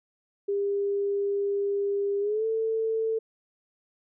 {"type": "tone with pitch glide", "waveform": "sine", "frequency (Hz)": [401.5, 445.5], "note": ["G4", "A4"], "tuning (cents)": [41, 22], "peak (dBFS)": -24, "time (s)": [0.48, 3.19], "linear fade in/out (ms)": 10, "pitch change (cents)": 181, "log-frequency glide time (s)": [2.2, 2.45], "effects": []}